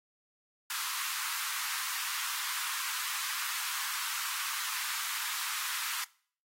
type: high-pass noise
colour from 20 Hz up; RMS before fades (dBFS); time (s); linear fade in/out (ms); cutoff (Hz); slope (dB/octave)
pink; -36; 0.7-6.04; 2; 1000; 48
effects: noise-tail reverb RT60 0.5 s tail -22 dB re dry + AAC 48 kbps